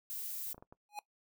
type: noise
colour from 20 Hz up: violet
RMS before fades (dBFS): -41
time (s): 0.1-0.53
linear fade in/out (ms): 0
type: clicks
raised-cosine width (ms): 1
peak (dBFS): -38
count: 4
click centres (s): 0.545 / 0.58 / 0.625 / 0.725
type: tone with exponential growth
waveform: square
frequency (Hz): 830.6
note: G#5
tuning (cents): 0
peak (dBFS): -36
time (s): 0.89-0.99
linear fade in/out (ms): 1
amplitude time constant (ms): 20
effects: noise-tail reverb RT60 0.1 s tail -20 dB re dry